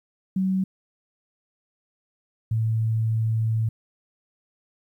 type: tone pair in turn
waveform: sine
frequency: 189.2 / 111.66 Hz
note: F#3 / A2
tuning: +39 / +26 cents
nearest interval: major sixth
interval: 913 cents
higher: first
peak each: -20 dBFS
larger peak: neither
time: 0.36-0.64 / 2.51-3.69 s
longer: second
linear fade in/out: 5 ms
effects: 10-bit